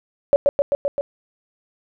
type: tone with echo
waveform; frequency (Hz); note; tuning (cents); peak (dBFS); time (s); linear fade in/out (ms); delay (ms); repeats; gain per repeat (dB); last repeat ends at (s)
sine; 567; C#5; +39; -9; 0.33-0.36; 0; 130; 5; -2; 1.01
effects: none